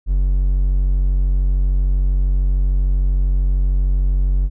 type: tone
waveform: triangle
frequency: 46.51 Hz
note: F#1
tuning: 10 cents sharp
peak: -11 dBFS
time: 0.06-4.5 s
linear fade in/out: 50 ms
effects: none